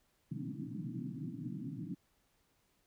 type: band-pass noise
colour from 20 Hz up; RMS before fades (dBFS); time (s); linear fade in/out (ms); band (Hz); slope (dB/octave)
pink; -42; 0.31-1.95; 10; 120 to 320; 96
effects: pink hiss -75 dBFS RMS until 2.86 s